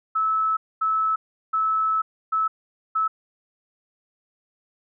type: tone bursts at uneven times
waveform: sine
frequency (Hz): 1303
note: E6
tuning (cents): -20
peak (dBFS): -19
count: 5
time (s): 0.15-0.57 / 0.81-1.16 / 1.53-2.02 / 2.32-2.48 / 2.95-3.08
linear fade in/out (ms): 10
effects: none